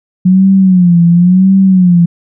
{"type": "tone with vibrato", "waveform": "sine", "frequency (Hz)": 181.3, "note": "F#3", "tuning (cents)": -35, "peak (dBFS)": -3, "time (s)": [0.25, 2.06], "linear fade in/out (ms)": 10, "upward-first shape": "sine", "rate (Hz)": 0.95, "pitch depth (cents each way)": 110, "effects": []}